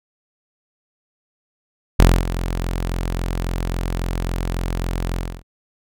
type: tone with ADSR envelope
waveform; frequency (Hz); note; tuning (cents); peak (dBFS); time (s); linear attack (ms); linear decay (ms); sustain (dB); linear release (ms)
sawtooth; 43.65; F1; 0; -3; 1.99-5.43; 6; 240; -14; 270
effects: none